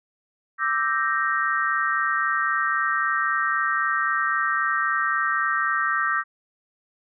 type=chord; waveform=sine; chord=E half-diminished seventh; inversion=third; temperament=equal; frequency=1174.7 / 1318.5 / 1568 / 1864.7 Hz; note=D6 / E6 / G6 / Bb6; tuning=0 / 0 / 0 / 0 cents; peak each=-26 dBFS; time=0.58-6.24 s; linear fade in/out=50 ms; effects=none